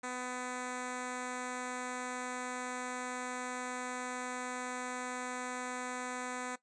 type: tone with notch filter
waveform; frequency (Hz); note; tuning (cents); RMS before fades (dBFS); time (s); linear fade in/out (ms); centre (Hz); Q
5% pulse; 250.5; B3; +25; -40; 0.03-6.56; 10; 3000; 1.2
effects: noise-tail reverb RT60 0.1 s tail -17 dB re dry + resampled to 22050 Hz